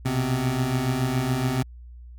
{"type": "beating tone pair", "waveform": "25% pulse", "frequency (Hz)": [123.47, 130.57], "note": ["B2", "C3"], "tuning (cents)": [0, -3], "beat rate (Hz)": 7.1, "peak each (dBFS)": [-24, -20], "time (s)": [0.05, 1.63], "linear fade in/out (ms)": 10, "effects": ["added 60 Hz sine -40 dBFS peak until 2.18 s"]}